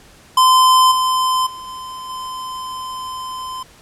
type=tone with level steps; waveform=square; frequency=1029 Hz; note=C6; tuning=29 cents flat; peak=-9 / -15 / -31 / -29 / -26 dBFS; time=0.37-3.63 s; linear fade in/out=5 ms; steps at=0.91 / 1.46 / 1.67 / 2.09 s; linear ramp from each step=10 ms; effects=pink hiss -46 dBFS RMS until 3.81 s + low-pass 11000 Hz 12 dB/octave